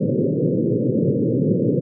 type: band-pass noise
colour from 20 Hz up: pink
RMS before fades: -19 dBFS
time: 0-1.81 s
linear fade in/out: 20 ms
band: 110 to 540 Hz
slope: 96 dB/octave
effects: none